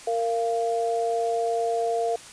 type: tone pair together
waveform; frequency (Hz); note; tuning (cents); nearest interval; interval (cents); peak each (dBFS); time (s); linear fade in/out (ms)
sine; 461.2 / 691; A#4 / F5; -19 / -19; perfect fifth; 700; -25; 0.07-2.16; 5
effects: white hiss -44 dBFS RMS until 2.32 s + resampled to 22050 Hz